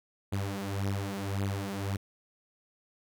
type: beating tone pair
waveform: sawtooth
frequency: 98 / 99.8 Hz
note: G2 / G2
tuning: 0 / +32 cents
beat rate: 1.8 Hz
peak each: -30 dBFS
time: 0.32-1.97 s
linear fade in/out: 10 ms
effects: none